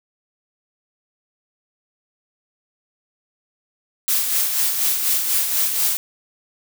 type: noise with tremolo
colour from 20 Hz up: blue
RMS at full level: -18 dBFS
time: 4.08-5.97 s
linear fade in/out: 0 ms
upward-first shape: sine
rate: 4.1 Hz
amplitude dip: 45%
effects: none